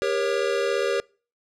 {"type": "tone cluster", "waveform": "square", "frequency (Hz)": [399.6, 474.5, 552], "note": ["G4", "A#4", "C#5"], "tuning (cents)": [33, 31, -7], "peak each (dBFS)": -27, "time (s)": [0.02, 1], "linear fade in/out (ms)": 0, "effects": ["noise-tail reverb RT60 0.4 s tail -26 dB re dry", "low-pass 6000 Hz 12 dB/octave"]}